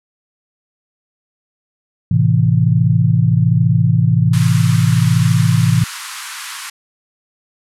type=chord; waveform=sine; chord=A minor; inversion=none; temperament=equal with one note detuned; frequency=109.56 / 130.81 / 164.81 Hz; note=A2 / C3 / E3; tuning=-7 / 0 / 0 cents; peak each=-14 dBFS; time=2.11-5.84 s; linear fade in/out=5 ms
type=band-pass noise; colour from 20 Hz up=pink; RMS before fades=-29 dBFS; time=4.33-6.7 s; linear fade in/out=5 ms; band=1000 to 12000 Hz; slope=48 dB/octave
effects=none